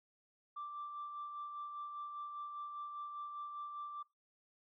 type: tone with tremolo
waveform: sine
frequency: 1174.7 Hz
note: D6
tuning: in tune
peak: -40 dBFS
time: 0.56-4.03 s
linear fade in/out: 10 ms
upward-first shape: sine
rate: 5 Hz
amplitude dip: 40%
effects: noise-tail reverb RT60 0.2 s tail -22 dB re dry + tanh soft clip ceiling -38 dBFS